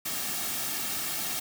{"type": "noise with comb filter", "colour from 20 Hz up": "white", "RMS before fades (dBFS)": -32, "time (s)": [0.05, 1.4], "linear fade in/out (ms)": 10, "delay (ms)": 2, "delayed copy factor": -0.55, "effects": []}